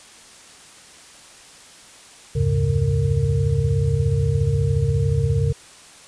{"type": "tone cluster", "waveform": "sine", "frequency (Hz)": [72.7, 87.2, 104.1, 138, 459.7], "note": ["D2", "F2", "G#2", "C#3", "A#4"], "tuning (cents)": [-17, -2, 5, -7, -24], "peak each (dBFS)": [-26, -24, -22, -20, -27], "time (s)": [2.35, 5.53], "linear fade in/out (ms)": 10, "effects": ["white hiss -45 dBFS RMS until 6.07 s", "resampled to 22050 Hz"]}